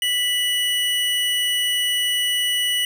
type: tone pair together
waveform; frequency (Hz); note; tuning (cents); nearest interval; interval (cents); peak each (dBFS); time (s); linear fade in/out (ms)
square; 1975.5 / 2939; B6 / F#7; 0 / -12; perfect fifth; 688; -27 / -20; 0.02-2.85; 2
effects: none